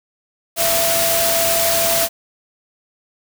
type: tone in noise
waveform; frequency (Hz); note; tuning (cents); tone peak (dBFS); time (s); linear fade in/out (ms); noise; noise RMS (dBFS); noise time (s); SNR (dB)
sine; 670; E5; +28; -19; 0.56-2.09; 50; white; -18; 0.56-2.09; -4
effects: none